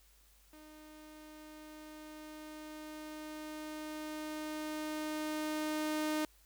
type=tone with level ramp; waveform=sawtooth; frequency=307.2 Hz; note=D#4; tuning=22 cents flat; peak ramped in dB=-50 to -28 dBFS; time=0.53-6.25 s; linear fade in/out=2 ms; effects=added 50 Hz sine -65 dBFS peak until 6.45 s + white hiss -67 dBFS RMS until 6.45 s